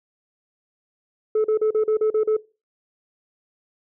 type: tone bursts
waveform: sine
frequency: 433.3 Hz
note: A4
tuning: 27 cents flat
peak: -14 dBFS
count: 8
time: 1.35-2.367 s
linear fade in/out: 5 ms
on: 93 ms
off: 39 ms
effects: noise-tail reverb RT60 0.3 s tail -21 dB re dry + tanh soft clip ceiling -15 dBFS